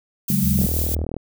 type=noise with tremolo; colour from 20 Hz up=violet; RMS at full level=-24 dBFS; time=0.28-0.95 s; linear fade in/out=5 ms; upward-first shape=triangle; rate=6.3 Hz; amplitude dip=30%
type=chord; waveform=sine; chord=C# suspended fourth; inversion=none; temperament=just; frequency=138.59 / 184.79 / 207.9 Hz; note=C#3 / F#3 / G#3; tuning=0 / -2 / +2 cents; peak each=-23 / -21 / -22 dBFS; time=0.3-0.66 s; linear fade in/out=2 ms
type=tone with vibrato; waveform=sine; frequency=75.2 Hz; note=D2; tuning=42 cents sharp; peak=-22 dBFS; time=0.43-1.05 s; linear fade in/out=5 ms; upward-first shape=sine; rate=3.7 Hz; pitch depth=43 cents each way
type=click train; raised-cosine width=2 ms; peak=-15 dBFS; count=24; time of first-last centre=0.59-1.166 s; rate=39.9 Hz
effects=none